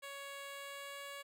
10% pulse tone with pitch glide, 558 to 562.2 Hz, C#5 to C#5, +11 to +24 cents, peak -37 dBFS, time 0.02-1.23 s, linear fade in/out 20 ms, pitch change +13 cents, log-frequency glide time 0.45-1.05 s, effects none

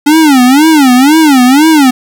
square tone with vibrato, 282.1 Hz, C#4, 30 cents sharp, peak -3 dBFS, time 0.06-1.91 s, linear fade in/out 10 ms, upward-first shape sine, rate 2 Hz, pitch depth 230 cents each way, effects 7-bit

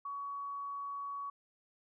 sine tone, 1125 Hz, C#6, 25 cents sharp, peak -38 dBFS, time 0.05-1.3 s, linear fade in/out 5 ms, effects none

